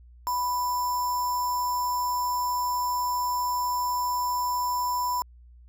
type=tone with sample-and-hold; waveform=sine; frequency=987.8 Hz; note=B5; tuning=in tune; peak=-24 dBFS; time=0.27-5.22 s; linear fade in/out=0 ms; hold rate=6300 Hz; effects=added 60 Hz sine -48 dBFS peak until 5.68 s